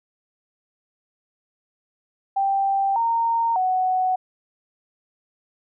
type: tone with pitch steps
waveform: sine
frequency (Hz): 785 / 922 / 743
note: G5 / A#5 / F#5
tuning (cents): +2 / -19 / +7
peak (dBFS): -18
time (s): 2.36-4.16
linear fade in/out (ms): 10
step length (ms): 600
effects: none